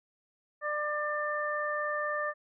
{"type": "harmonic tone", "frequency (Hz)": 596, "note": "D5", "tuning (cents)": 25, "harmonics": [1, 2, 3], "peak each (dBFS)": [-34, -34, -34], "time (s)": [0.61, 2.34], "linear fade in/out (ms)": 50, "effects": []}